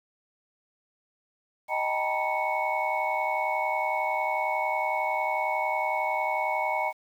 sine tone cluster, 624 / 780 / 895 / 966 / 2215 Hz, D#5 / G5 / A5 / B5 / C#7, +5 / -9 / +29 / -39 / -2 cents, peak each -31 dBFS, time 1.68-6.93 s, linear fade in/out 50 ms, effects tanh soft clip ceiling -15 dBFS + 9-bit

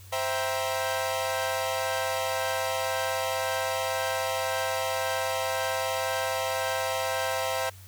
sawtooth chord, C dominant seventh, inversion none, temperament equal with one note detuned, 523.3 / 659.3 / 784 / 947 Hz, C5 / E5 / G5 / Bb5, 0 / 0 / 0 / +27 cents, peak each -27 / -28 / -30 / -31 dBFS, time 0.12-7.7 s, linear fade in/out 10 ms, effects added 94 Hz sine -46 dBFS peak until 7.87 s + white hiss -53 dBFS RMS until 7.87 s

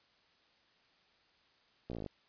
slowing click train, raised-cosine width 2 ms, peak -28 dBFS, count 10, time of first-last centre 1.9-2.063 s, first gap 16 ms, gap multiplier 1.03, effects white hiss -69 dBFS RMS until 2.28 s + resampled to 11025 Hz

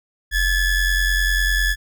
square ring-modulated tone, 842 Hz, G#5, 24 cents sharp, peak -14 dBFS, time 0.31-1.76 s, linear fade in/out 50 ms, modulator 887 Hz, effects none

